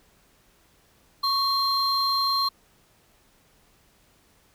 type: tone pair together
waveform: triangle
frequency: 1106 / 4170 Hz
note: C#6 / C8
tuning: -4 / -7 cents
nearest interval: octave + major seventh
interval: 2297 cents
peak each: -22 dBFS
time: 1.23-2.49 s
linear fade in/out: 10 ms
effects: tanh soft clip ceiling -13 dBFS + pink hiss -61 dBFS RMS until 4.54 s